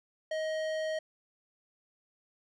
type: tone with tanh clipping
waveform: sine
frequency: 629 Hz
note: D#5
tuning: 19 cents sharp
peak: -33 dBFS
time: 0.31-0.99 s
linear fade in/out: 5 ms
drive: 16 dB
effects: none